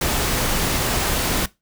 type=noise; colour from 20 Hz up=pink; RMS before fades=-21 dBFS; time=0.01-1.46 s; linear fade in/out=5 ms; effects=noise-tail reverb RT60 0.2 s tail -19 dB re dry